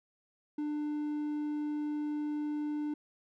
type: tone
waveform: triangle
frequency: 298 Hz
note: D4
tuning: 25 cents sharp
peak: -30 dBFS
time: 0.58-2.94 s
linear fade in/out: 5 ms
effects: none